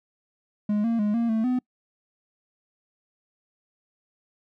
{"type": "tone with pitch steps", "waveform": "triangle", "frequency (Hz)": [208.6, 230.6, 208.5, 233, 221.9, 251.7], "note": ["G#3", "A#3", "G#3", "A#3", "A3", "B3"], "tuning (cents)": [8, -19, 7, -1, 15, 33], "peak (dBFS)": -19, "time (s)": [0.69, 1.59], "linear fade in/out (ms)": 5, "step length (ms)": 150, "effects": ["noise-tail reverb RT60 0.1 s tail -26 dB re dry"]}